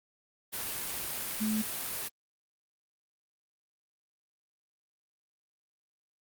sine tone in noise, 216.6 Hz, A3, 27 cents flat, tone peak -28 dBFS, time 1.4-1.63 s, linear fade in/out 20 ms, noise white, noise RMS -36 dBFS, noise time 0.52-2.09 s, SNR +5 dB, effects Opus 32 kbps

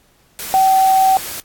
sine tone in noise, 765 Hz, G5, 42 cents flat, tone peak -9 dBFS, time 0.54-1.17 s, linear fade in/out 0 ms, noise white, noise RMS -27 dBFS, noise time 0.39-1.4 s, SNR +15 dB, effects pink hiss -55 dBFS RMS until 1.44 s + AAC 64 kbps

